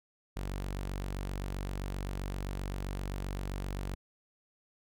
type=tone; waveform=sawtooth; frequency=47.66 Hz; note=G1; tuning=48 cents flat; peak=-31 dBFS; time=0.36-3.95 s; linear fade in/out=10 ms; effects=none